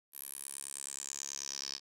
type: tone with band-pass filter sweep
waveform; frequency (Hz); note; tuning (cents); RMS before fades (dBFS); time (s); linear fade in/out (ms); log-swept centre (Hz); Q
10% pulse; 69.3; C#2; 0; -43; 0.12-1.8; 50; 12000 to 5000; 6.5
effects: none